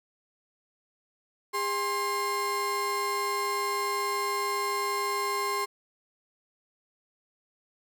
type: tone pair together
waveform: 35% pulse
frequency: 405 / 1058.4 Hz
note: G#4 / C6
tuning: -43 / +20 cents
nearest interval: octave + perfect fourth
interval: 1663 cents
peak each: -31 / -27 dBFS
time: 1.53-5.66 s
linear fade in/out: 20 ms
effects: none